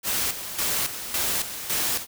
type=noise with tremolo; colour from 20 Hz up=white; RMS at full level=-25 dBFS; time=0.03-2.07 s; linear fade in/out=50 ms; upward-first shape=square; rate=1.8 Hz; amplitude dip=65%; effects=none